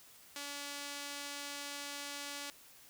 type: tone with band-pass filter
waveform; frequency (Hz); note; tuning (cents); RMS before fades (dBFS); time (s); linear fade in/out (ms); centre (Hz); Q
sawtooth; 285.5; D4; -49; -44; 0.36-2.5; 0; 5700; 0.59
effects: white hiss -59 dBFS RMS until 2.89 s